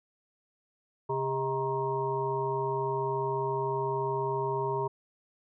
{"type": "harmonic tone with a mistuned harmonic", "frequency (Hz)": 134.2, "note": "C3", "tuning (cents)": 44, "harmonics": [1, 3, 5, 7, 8], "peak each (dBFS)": [-36, -31, -40, -32, -40], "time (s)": [1.09, 4.88], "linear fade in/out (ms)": 10, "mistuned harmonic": 5, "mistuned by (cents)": -89, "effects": []}